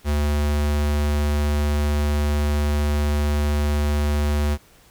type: tone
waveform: square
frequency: 73.7 Hz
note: D2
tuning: 7 cents sharp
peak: -19 dBFS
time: 0.04-4.58 s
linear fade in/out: 50 ms
effects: pink hiss -53 dBFS RMS until 4.9 s